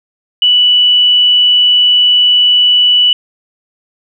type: tone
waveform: sine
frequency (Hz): 2960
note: F#7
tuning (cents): 0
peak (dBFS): -5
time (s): 0.42-3.13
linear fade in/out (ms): 2
effects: none